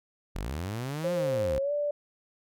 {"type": "linear two-way sweep", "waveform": "sawtooth", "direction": "up then down", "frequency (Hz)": [38.14, 180, 59.6], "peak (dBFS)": -28, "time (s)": [0.35, 1.59], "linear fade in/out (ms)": 10, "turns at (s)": 1.13}
{"type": "tone with pitch glide", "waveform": "sine", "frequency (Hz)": [530, 584.7], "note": ["C5", "D5"], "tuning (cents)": [22, -8], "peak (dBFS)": -26, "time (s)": [1.04, 1.91], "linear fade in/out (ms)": 5, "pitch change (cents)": 170, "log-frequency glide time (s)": [1.56, 1.72]}
{"effects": []}